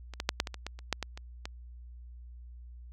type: clicks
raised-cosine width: 0.2 ms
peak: -26 / -15 / -7 / -8 / -19 / -23 / -19 / -30 / -10 / -16 / -26 / -20 dBFS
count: 12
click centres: 0.137 / 0.201 / 0.291 / 0.401 / 0.472 / 0.543 / 0.666 / 0.79 / 0.927 / 1.027 / 1.175 / 1.455 s
effects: added 60 Hz sine -45 dBFS peak until 2.92 s